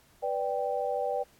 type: chord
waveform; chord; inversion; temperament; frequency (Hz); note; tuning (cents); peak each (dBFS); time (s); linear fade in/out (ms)
sine; G major; first; equal; 493.9 / 587.3 / 784; B4 / D5 / G5; 0 / 0 / 0; -32; 0.22-1.24; 20
effects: pink hiss -62 dBFS RMS until 1.39 s + AAC 64 kbps